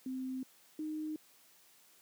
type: tone pair in turn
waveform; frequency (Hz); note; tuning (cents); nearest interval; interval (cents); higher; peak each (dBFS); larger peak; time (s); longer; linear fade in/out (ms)
sine; 259.6 / 308.8; C4 / D#4; -13 / -13; minor third; 300; second; -36 / -36; neither; 0.06-0.43 / 0.79-1.16; neither; 2
effects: white hiss -64 dBFS RMS until 2.01 s + high-pass 150 Hz 12 dB/octave